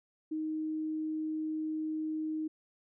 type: tone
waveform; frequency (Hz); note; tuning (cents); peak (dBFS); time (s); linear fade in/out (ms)
sine; 312.3; D#4; +7; -32; 0.31-2.48; 10
effects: none